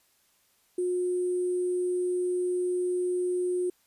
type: tone with sample-and-hold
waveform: sine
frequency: 360 Hz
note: F#4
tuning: 47 cents flat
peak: -25 dBFS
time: 0.78-3.7 s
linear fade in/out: 5 ms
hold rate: 8820 Hz
effects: white hiss -67 dBFS RMS until 3.86 s + resampled to 32000 Hz